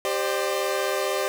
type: chord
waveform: sawtooth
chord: G suspended fourth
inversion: none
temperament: equal with one note detuned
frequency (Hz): 392 / 523.3 / 599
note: G4 / C5 / D5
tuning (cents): 0 / 0 / +34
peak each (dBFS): -24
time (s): 0.05-1.28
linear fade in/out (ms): 0
effects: none